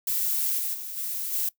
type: noise with level steps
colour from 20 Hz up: violet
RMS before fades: -26 / -29 / -36 / -31 / -27 dBFS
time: 0.07-1.49 s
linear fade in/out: 5 ms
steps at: 0.58 / 0.73 / 0.96 / 1.32 s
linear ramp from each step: 20 ms
effects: noise-tail reverb RT60 0.1 s tail -20 dB re dry